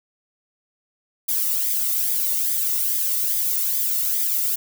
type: noise with flanger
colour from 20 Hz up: violet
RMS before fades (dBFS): -22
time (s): 1.28-4.56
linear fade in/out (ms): 10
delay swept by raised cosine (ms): 0.71 to 1.27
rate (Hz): 2.4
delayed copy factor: -0.65
effects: none